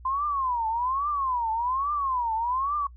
sine tone with vibrato, 1025 Hz, C6, 36 cents flat, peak -24 dBFS, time 0.05-2.87 s, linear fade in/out 5 ms, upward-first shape triangle, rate 1.2 Hz, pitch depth 280 cents each way, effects noise-tail reverb RT60 0.1 s tail -22 dB re dry + added 60 Hz sine -44 dBFS peak until 2.96 s

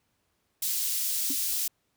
white high-pass noise, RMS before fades -29 dBFS, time 0.62-1.68 s, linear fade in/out 5 ms, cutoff 4400 Hz, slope 12 dB/octave
sine tone with exponential decay, 277.2 Hz, C#4, in tune, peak -29 dBFS, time 1.3-1.37 s, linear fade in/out 5 ms, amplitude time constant 15 ms
effects pink hiss -74 dBFS RMS until 1.96 s + high-pass 60 Hz 12 dB/octave

